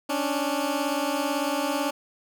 15% pulse beating tone pair, 277.2 / 295.2 Hz, C#4 / D4, 0 / +9 cents, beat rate 18 Hz, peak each -21 dBFS, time 0.09-1.91 s, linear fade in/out 10 ms, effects none

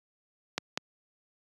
clicks, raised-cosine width 0.2 ms, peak -11 dBFS, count 2, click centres 0.58 / 0.775 s, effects high-pass 150 Hz 12 dB/octave + resampled to 24000 Hz

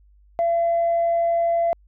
sine tone, 678 Hz, E5, 49 cents sharp, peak -16 dBFS, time 0.39-1.73 s, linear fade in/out 0 ms, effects tanh soft clip ceiling -14 dBFS + added 50 Hz sine -51 dBFS peak until 1.87 s

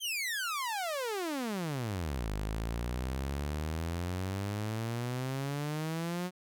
sawtooth exponential two-way sweep, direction down then up, 3224 to 50.3 to 183 Hz, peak -29 dBFS, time 0-6.31 s, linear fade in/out 50 ms, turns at 2.31 s, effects none

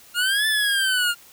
25% pulse linear two-way sweep, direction up then down, 1396.9 to 1760 to 1396.9 Hz, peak -15 dBFS, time 0.14-1.15 s, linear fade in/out 50 ms, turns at 0.47 s, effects white hiss -49 dBFS RMS until 1.32 s

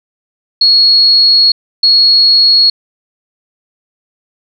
sine tone bursts at uneven times, 4327 Hz, C#8, 43 cents flat, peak -4 dBFS, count 2, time 0.61-1.52 / 1.83-2.7 s, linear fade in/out 5 ms, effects none

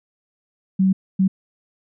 sine tone bursts at uneven times, 190.1 Hz, F#3, 47 cents sharp, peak -13 dBFS, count 2, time 0.79-0.93 / 1.19-1.28 s, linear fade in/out 10 ms, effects none

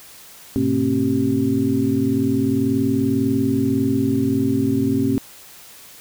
sine tone cluster, 103.9 / 125.7 / 229.4 / 269.7 / 386.5 Hz, G#2 / B2 / A#3 / C#4 / G4, +1 / +31 / -28 / -47 / -24 cents, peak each -27 / -27 / -23 / -18 / -26 dBFS, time 0.56-5.18 s, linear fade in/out 0 ms, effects white hiss -43 dBFS RMS until 6 s

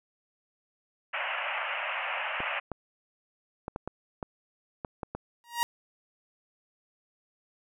white band-pass noise, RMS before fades -33 dBFS, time 1.13-2.6 s, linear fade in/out 10 ms, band 550 to 2900 Hz, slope 96 dB/octave
clicks, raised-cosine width 1 ms, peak -20 dBFS, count 9, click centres 2.404 / 2.717 / 3.681 / 3.761 / 3.876 / 4.228 / 4.848 / 5.032 / 5.15 s
sawtooth tone with exponential growth, 945 Hz, A#5, 23 cents sharp, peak -18 dBFS, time 5.44-5.63 s, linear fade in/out 0 ms, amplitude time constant 41 ms
effects none

